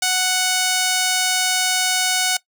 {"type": "tone", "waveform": "5% pulse", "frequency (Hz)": 740, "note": "F#5", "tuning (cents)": 0, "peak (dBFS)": -5, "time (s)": [0.02, 2.37], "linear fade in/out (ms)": 5, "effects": ["noise-tail reverb RT60 0.1 s tail -20 dB re dry"]}